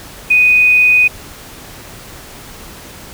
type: tone with quantisation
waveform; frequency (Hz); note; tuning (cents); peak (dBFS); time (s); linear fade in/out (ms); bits
sine; 2489; D#7; 0; -6; 0.3-1.08; 10; 6
effects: pink hiss -34 dBFS RMS until 3.13 s